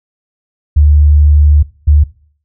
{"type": "tone pair in turn", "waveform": "sine", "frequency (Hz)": [74, 74], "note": ["D2", "D2"], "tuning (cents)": [14, 14], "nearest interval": "unison", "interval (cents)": 0, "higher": "neither", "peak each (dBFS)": -3, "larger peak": "neither", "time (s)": [[0.76, 1.63], [1.87, 2.04]], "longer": "first", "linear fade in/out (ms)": 10, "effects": ["noise-tail reverb RT60 0.5 s tail -20 dB re dry"]}